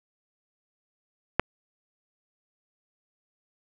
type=click; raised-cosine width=0.5 ms; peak=-4 dBFS; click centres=1.396 s; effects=none